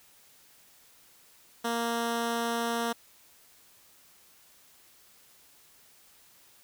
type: tone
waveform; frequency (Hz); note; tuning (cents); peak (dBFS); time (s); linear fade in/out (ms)
10% pulse; 233; A#3; -1; -20; 1.64-2.93; 10
effects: white hiss -59 dBFS RMS until 6.63 s